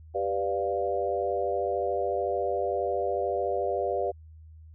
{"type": "chord", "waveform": "sine", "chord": "G dominant seventh", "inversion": "none", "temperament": "equal", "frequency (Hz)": [392, 493.9, 587.3, 698.5], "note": ["G4", "B4", "D5", "F5"], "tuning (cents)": [0, 0, 0, 0], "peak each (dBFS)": -31, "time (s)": [0.14, 4.12], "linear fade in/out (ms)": 20, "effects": ["added 79 Hz sine -46 dBFS peak until 4.74 s"]}